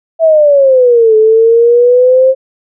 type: exponential two-way sweep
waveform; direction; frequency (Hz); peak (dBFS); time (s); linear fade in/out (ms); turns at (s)
sine; down then up; 662 to 432.1 to 531; -3; 0.19-2.35; 50; 1.16
effects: none